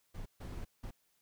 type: noise bursts at uneven times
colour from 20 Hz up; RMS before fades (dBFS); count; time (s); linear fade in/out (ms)
brown; -43; 3; 0.14-0.26 / 0.4-0.65 / 0.83-0.91; 10
effects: white hiss -75 dBFS RMS until 1.21 s